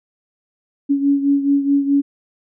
sine beating tone pair, 280 / 284.7 Hz, C#4 / C#4, +18 / +46 cents, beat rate 4.7 Hz, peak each -14 / -20 dBFS, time 0.89-2.02 s, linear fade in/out 20 ms, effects none

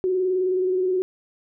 sine tone with vibrato, 370 Hz, F#4, in tune, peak -19 dBFS, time 0.04-1.02 s, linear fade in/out 0 ms, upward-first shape square, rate 19 Hz, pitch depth 28 cents each way, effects none

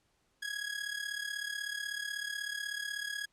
sawtooth tone with amplitude modulation, 1661.2 Hz, G#6, in tune, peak -29 dBFS, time 0.42-3.26 s, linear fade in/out 10 ms, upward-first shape sine, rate 36.2 Hz, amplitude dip 75%, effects pink hiss -74 dBFS RMS until 3.32 s + low-pass 10000 Hz 12 dB/octave

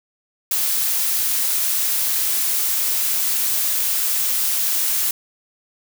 blue noise, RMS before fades -20 dBFS, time 0.51-5.11 s, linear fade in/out 2 ms, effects none

